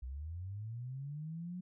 sine linear sweep, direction up, 59.7 to 183.8 Hz, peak -40 dBFS, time 0.02-1.61 s, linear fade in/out 10 ms, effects none

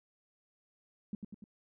sine tone with echo, 206.5 Hz, G#3, 10 cents flat, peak -34 dBFS, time 1.13-1.15 s, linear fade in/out 2 ms, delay 97 ms, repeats 3, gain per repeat -4 dB, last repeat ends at 1.441 s, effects none

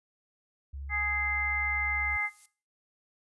sine tone with vibrato, 69.3 Hz, C#2, in tune, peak -37 dBFS, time 0.73-2.17 s, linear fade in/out 10 ms, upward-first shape sine, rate 14 Hz, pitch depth 10 cents each way
harmonic tone, 416 Hz, G#4, 3 cents sharp, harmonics 2 / 3 / 4 / 5, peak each -38 / -39 / -39 / -29 dBFS, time 0.89-2.3 s, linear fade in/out 50 ms
violet noise with exponential growth, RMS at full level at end -48 dBFS, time 1.67-2.46 s, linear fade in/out 5 ms, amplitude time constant 170 ms
effects noise-tail reverb RT60 0.4 s tail -18 dB re dry + resampled to 24000 Hz

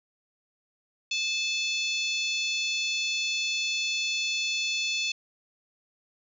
harmonic tone, 870 Hz, A5, 20 cents flat, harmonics 3 / 4 / 5 / 6 / 7 / 8, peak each -29 / -32 / -34 / -41 / -39 / -41 dBFS, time 1.11-5.12 s, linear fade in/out 5 ms, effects none

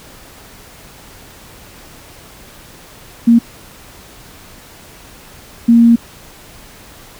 sine tone bursts at uneven times, 233.1 Hz, A#3, in tune, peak -4 dBFS, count 2, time 3.27-3.39 / 5.68-5.96 s, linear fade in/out 10 ms, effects pink hiss -39 dBFS RMS until 7.19 s

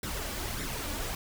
pink noise with flanger, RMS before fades -35 dBFS, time 0.03-1.15 s, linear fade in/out 2 ms, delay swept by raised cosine 0.53 to 3.53 ms, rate 1.7 Hz, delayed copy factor +0.6, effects none

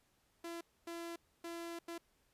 sawtooth tone bursts at uneven times, 338 Hz, E4, 43 cents sharp, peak -39 dBFS, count 4, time 0.44-0.61 / 0.87-1.16 / 1.44-1.79 / 1.88-1.98 s, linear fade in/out 5 ms, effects pink hiss -75 dBFS RMS until 2.33 s + resampled to 32000 Hz

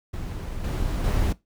brown noise with level steps, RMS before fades -32 / -26 / -22 dBFS, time 0.13-1.33 s, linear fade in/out 10 ms, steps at 0.64 / 1.04 s, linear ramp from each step 2 ms, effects noise-tail reverb RT60 0.2 s tail -20 dB re dry

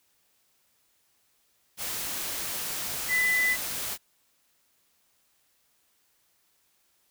sine tone in noise, 2000 Hz, B6, 21 cents sharp, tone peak -22 dBFS, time 3.08-3.57 s, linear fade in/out 50 ms, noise white, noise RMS -33 dBFS, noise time 1.77-3.98 s, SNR +8 dB, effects white hiss -69 dBFS RMS until 7.1 s

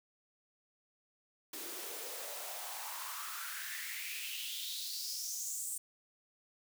white noise with high-pass filter sweep, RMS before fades -42 dBFS, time 1.53-5.78 s, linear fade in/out 5 ms, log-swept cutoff 310 to 8500 Hz, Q 4.6, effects none

